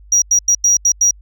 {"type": "tone bursts at uneven times", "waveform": "sine", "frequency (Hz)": 5750, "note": "F8", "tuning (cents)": 50, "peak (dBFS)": -7, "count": 6, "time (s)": [[0.12, 0.22], [0.31, 0.39], [0.48, 0.55], [0.64, 0.77], [0.85, 0.92], [1.01, 1.11]], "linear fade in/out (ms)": 5, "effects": ["tanh soft clip ceiling -6 dBFS", "added 50 Hz sine -39 dBFS peak until 1.21 s"]}